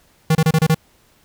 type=tone bursts; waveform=square; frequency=158.8 Hz; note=D#3; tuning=36 cents sharp; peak=-12 dBFS; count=6; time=0.3-0.746 s; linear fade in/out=5 ms; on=51 ms; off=28 ms; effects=pink hiss -56 dBFS RMS until 1.24 s